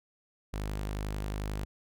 sawtooth tone, 51.2 Hz, G#1, 24 cents flat, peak -29 dBFS, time 0.53-1.65 s, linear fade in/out 10 ms, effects none

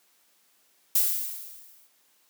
violet noise with exponential decay, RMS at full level -20 dBFS, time 0.95-1.87 s, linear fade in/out 5 ms, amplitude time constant 200 ms, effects white hiss -65 dBFS RMS until 2.29 s + high-pass 200 Hz 12 dB/octave

